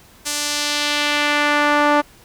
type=tone with band-pass filter sweep; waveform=sawtooth; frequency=293.7 Hz; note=D4; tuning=in tune; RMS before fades=-18 dBFS; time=0.25-2.02 s; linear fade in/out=20 ms; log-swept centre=7700 to 960 Hz; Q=1.1; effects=pink hiss -48 dBFS RMS until 2.24 s